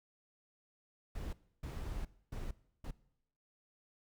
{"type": "noise bursts at uneven times", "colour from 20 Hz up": "brown", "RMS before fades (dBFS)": -41, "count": 4, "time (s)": [[1.15, 1.33], [1.63, 2.05], [2.32, 2.51], [2.84, 2.91]], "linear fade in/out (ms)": 5, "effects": ["noise-tail reverb RT60 0.8 s tail -20 dB re dry"]}